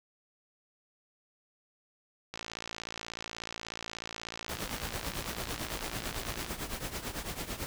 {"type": "click train", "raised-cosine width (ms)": 0.2, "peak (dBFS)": -21, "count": 234, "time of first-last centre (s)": [2.34, 6.464], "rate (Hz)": 56.5}
{"type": "noise with tremolo", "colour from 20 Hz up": "pink", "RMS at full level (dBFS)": -35, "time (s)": [4.49, 7.66], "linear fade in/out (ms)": 0, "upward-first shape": "triangle", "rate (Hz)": 9, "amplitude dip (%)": 80}
{"effects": []}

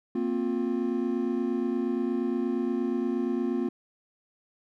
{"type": "chord", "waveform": "triangle", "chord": "Bb suspended second", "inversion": "none", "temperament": "equal with one note detuned", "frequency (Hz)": [233.1, 261.6, 353.9], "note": ["Bb3", "C4", "F4"], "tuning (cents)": [0, 0, 23], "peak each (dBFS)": -28, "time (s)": [0.15, 3.69], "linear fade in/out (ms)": 5, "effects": []}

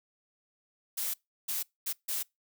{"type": "noise bursts at uneven times", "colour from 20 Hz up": "blue", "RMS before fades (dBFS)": -33, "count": 4, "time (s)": [[0.97, 1.14], [1.48, 1.63], [1.86, 1.93], [2.08, 2.23]], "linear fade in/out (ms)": 10, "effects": ["noise-tail reverb RT60 0.2 s tail -25 dB re dry"]}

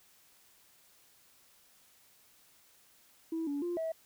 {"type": "tone with pitch steps", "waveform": "sine", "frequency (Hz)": [326, 285.4, 348.8, 648], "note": ["E4", "D4", "F4", "E5"], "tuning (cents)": [-19, -49, -2, -30], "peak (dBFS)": -31, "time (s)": [3.32, 3.92], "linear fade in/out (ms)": 5, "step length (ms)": 150, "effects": ["tanh soft clip ceiling -29 dBFS", "white hiss -64 dBFS RMS until 4.05 s"]}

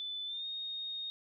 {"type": "tone with pitch glide", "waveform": "sine", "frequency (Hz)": [3504, 3712], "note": ["A7", "A#7"], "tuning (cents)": [-8, -8], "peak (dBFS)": -37, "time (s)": [0, 1.1], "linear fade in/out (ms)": 0, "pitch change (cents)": 100, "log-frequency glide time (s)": [0.26, 0.46], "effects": []}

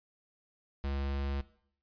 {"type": "tone", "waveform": "square", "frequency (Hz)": 69.3, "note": "C#2", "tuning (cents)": 0, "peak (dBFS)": -33, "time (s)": [0.84, 1.41], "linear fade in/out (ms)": 0, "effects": ["noise-tail reverb RT60 0.6 s tail -17 dB re dry", "resampled to 11025 Hz"]}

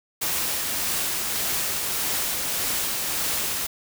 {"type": "noise with tremolo", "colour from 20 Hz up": "white", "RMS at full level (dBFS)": -25, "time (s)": [0.21, 3.67], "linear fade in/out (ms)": 10, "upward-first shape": "triangle", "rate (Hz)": 1.7, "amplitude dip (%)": 25, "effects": []}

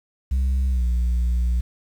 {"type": "tone with pitch glide", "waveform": "sine", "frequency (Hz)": [65.41, 60.33], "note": ["C2", "B1"], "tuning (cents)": [0, -40], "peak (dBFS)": -15, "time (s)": [0.31, 1.61], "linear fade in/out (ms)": 10, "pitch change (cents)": -140, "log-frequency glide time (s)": [0.68, 0.84], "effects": ["tanh soft clip ceiling -17 dBFS", "8-bit"]}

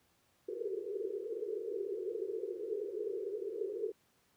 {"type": "band-pass noise", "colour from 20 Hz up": "white", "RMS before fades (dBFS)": -39, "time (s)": [0.48, 3.92], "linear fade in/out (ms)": 10, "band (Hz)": [370, 460], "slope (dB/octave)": 96, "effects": ["pink hiss -72 dBFS RMS until 4.36 s", "high-pass 80 Hz 12 dB/octave"]}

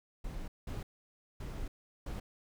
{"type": "noise bursts at uneven times", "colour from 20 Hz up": "brown", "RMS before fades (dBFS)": -40, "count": 4, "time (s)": [[0.24, 0.48], [0.67, 0.83], [1.4, 1.68], [2.06, 2.2]], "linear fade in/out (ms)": 5, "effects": []}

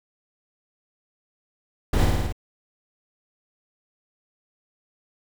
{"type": "noise with echo", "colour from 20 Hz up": "brown", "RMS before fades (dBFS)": -19, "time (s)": [1.93, 2.05], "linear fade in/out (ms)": 5, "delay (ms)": 55, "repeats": 5, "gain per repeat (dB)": -2, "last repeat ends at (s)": 2.325, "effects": []}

